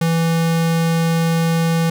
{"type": "tone", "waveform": "square", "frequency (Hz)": 165.3, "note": "E3", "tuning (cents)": 5, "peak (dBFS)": -15, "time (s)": [0.01, 1.9], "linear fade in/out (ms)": 5, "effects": []}